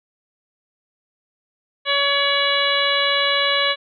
harmonic tone with a mistuned harmonic, 564 Hz, C#5, 30 cents sharp, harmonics 1 / 2 / 3 / 4 / 5 / 6 / 7, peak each -24 / -24 / -24 / -24 / -24 / -24 / -24 dBFS, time 1.85-3.76 s, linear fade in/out 50 ms, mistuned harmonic 5, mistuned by +48 cents, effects none

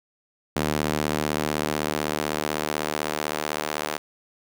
sawtooth tone with high-pass filter sweep, 75.9 Hz, D#2, 42 cents flat, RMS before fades -27 dBFS, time 0.56-3.98 s, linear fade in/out 5 ms, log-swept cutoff 190 to 550 Hz, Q 0.71, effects none

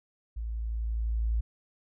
sine tone with level ramp, 55.9 Hz, A1, 28 cents sharp, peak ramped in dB -32 to -24 dBFS, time 0.36-1.41 s, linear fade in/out 10 ms, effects none

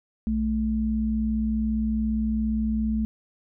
sine tone pair together, 61.4 / 218.8 Hz, B1 / A3, -9 / -9 cents, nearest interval octave + minor seventh, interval 2200 cents, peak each -28 / -23 dBFS, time 0.27-3.05 s, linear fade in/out 0 ms, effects none

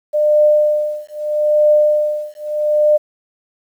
sine tone with tremolo, 601 Hz, D5, 40 cents sharp, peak -7 dBFS, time 0.13-2.98 s, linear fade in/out 20 ms, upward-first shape triangle, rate 0.79 Hz, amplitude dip 100%, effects 8-bit

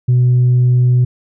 sine tone, 124.4 Hz, B2, 13 cents sharp, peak -6 dBFS, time 0.08-1.05 s, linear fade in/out 10 ms, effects tanh soft clip ceiling -6 dBFS

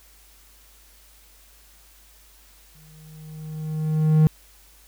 triangle tone with exponential growth, 155.56 Hz, D#3, in tune, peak -9 dBFS, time 2.75-4.27 s, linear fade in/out 0 ms, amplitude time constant 330 ms, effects added 50 Hz sine -54 dBFS peak until 4.87 s + white hiss -54 dBFS RMS until 4.87 s

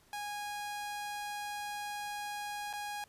sawtooth tone with dropouts, 825 Hz, G#5, 12 cents flat, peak -34 dBFS, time 0.13-3.04 s, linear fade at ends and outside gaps 1 ms, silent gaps 2.729-2.735 s, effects pink hiss -65 dBFS RMS until 3.08 s + resampled to 32000 Hz

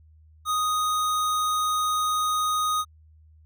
square tone, 1244.5 Hz, D#6, in tune, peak -23 dBFS, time 0.45-2.85 s, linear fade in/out 50 ms, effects added 78 Hz sine -51 dBFS peak until 3.45 s

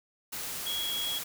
sine tone in noise, 3322 Hz, G#7, in tune, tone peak -31 dBFS, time 0.66-1.19 s, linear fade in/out 10 ms, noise white, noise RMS -37 dBFS, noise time 0.32-1.24 s, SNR +3 dB, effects none

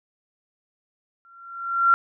sine tone with exponential growth, 1371 Hz, F6, 32 cents flat, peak -11 dBFS, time 1.25-1.94 s, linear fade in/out 0 ms, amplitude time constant 150 ms, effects none

